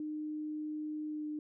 sine tone with pitch glide, 304.8 to 302 Hz, D#4 to D4, -36 to +48 cents, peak -36 dBFS, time 0-1.39 s, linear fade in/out 2 ms, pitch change -16 cents, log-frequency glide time 1.07-1.27 s, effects none

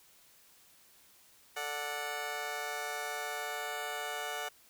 15% pulse chord, D major, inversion second, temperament just, 440.5 / 587.3 / 734.2 Hz, A4 / D5 / F#5, +2 / 0 / -14 cents, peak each -36 / -36 / -32 dBFS, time 1.56-4.49 s, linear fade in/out 10 ms, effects white hiss -62 dBFS RMS until 4.69 s

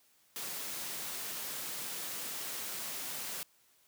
white high-pass noise, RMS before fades -40 dBFS, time 0.36-3.43 s, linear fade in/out 0 ms, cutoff 120 Hz, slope 24 dB/octave, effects white hiss -68 dBFS RMS until 3.87 s + high-pass 60 Hz 12 dB/octave

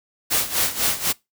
white noise with tremolo, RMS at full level -19 dBFS, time 0.3-1.13 s, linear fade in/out 20 ms, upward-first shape sine, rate 4 Hz, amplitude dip 80%, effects noise-tail reverb RT60 0.2 s tail -23 dB re dry

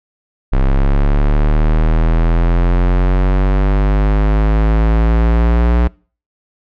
square linear sweep, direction up, 32.77 to 59.8 Hz, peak -10 dBFS, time 0.52-5.88 s, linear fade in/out 10 ms, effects noise-tail reverb RT60 0.4 s tail -25 dB re dry + low-pass 2000 Hz 12 dB/octave

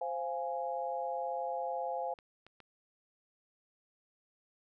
sine chord, F minor, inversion second, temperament equal with one note detuned, 523.3 / 692.4 / 830.6 Hz, C5 / F5 / Ab5, 0 / -15 / 0 cents, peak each -38 dBFS, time 0.01-2.14 s, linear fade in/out 5 ms
clicks, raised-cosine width 0.3 ms, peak -38 dBFS, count 3, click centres 2.188 / 2.466 / 2.603 s
effects none

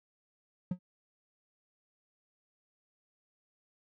triangle tone with exponential decay, 180.5 Hz, F#3, 43 cents flat, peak -25 dBFS, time 0.71-0.79 s, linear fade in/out 5 ms, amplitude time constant 16 ms, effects none

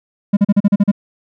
triangle tone bursts, 202.1 Hz, G#3, 47 cents flat, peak -5 dBFS, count 8, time 0.33-0.916 s, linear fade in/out 10 ms, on 40 ms, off 38 ms, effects none

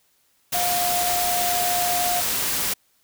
sine tone in noise, 710 Hz, F5, 28 cents sharp, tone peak -23 dBFS, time 0.54-2.21 s, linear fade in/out 10 ms, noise white, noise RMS -24 dBFS, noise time 0.52-2.74 s, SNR -2 dB, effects white hiss -64 dBFS RMS until 3.03 s

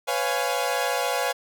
sawtooth chord, C# dominant seventh, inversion third, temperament equal with one note detuned, 500.2 / 554.4 / 698.5 / 830.6 Hz, B4 / C#5 / E#5 / G#5, +22 / 0 / 0 / 0 cents, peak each -25 dBFS, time 0.07-1.33 s, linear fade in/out 20 ms, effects none

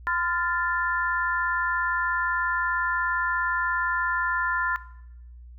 sine chord, F major, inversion second, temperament equal with one note detuned, 1022.6 / 1396.9 / 1760 Hz, C6 / F6 / A6, -40 / 0 / 0 cents, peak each -27 dBFS, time 0.07-4.76 s, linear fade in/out 0 ms, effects noise-tail reverb RT60 0.8 s tail -18 dB re dry + added 60 Hz sine -42 dBFS peak until 5.58 s

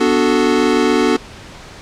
square chord, B minor seventh, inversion none, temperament equal, 246.9 / 293.7 / 370 / 440 Hz, B3 / D4 / F#4 / A4, 0 / 0 / 0 / 0 cents, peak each -18 dBFS, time 0-1.17 s, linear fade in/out 10 ms, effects pink hiss -36 dBFS RMS until 1.81 s + low-pass 6000 Hz 12 dB/octave

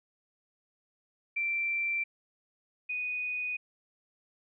sine tone pair in turn, 2349 / 2482 Hz, D7 / D#7, 0 / -5 cents, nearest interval minor second, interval 95 cents, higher second, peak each -28 / -31 dBFS, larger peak first, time 1.36-2.04 / 2.89-3.57 s, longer neither, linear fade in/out 10 ms, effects none

